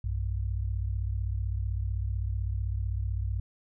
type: tone pair together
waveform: sine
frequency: 60.9 / 96.67 Hz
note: B1 / G2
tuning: -24 / -24 cents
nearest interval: minor sixth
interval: 800 cents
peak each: -30 / -31 dBFS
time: 0.04-3.4 s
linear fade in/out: 5 ms
effects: none